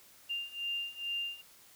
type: beating tone pair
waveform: sine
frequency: 2794 / 2796.3 Hz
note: F7 / F7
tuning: 0 / +2 cents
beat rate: 2.3 Hz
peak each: -39 / -37 dBFS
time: 0.29-1.42 s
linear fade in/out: 20 ms
effects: white hiss -59 dBFS RMS until 1.75 s